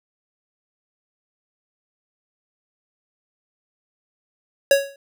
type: tone with exponential decay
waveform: square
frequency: 555 Hz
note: C#5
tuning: 2 cents sharp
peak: -9 dBFS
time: 4.71-4.96 s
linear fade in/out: 2 ms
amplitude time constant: 54 ms
effects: none